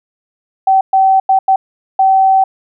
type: tone bursts at uneven times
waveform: sine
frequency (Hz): 768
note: G5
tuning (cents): -36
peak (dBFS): -6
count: 5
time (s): 0.67-0.81 / 0.93-1.2 / 1.29-1.39 / 1.48-1.56 / 1.99-2.44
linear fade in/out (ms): 5
effects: none